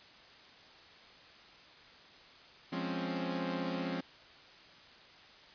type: chord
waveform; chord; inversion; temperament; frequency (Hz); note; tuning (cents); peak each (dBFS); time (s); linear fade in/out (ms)
sawtooth; Db major seventh; first; equal; 174.61 / 207.7 / 261.6 / 277.2; F3 / Ab3 / C4 / Db4; 0 / 0 / 0 / 0; -35 / -39 / -35 / -37; 2.72-4.01; 10
effects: white hiss -56 dBFS RMS until 5.54 s + resampled to 11025 Hz